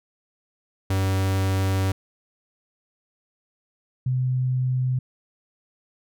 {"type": "tone pair in turn", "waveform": ["45% pulse", "sine"], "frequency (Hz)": [95.8, 127.88], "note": ["G2", "C3"], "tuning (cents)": [-39, -39], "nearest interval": "perfect fourth", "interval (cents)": 500, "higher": "second", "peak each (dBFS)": -20, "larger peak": "neither", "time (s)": [[0.9, 1.92], [4.06, 4.99]], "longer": "first", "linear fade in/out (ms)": 5, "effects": []}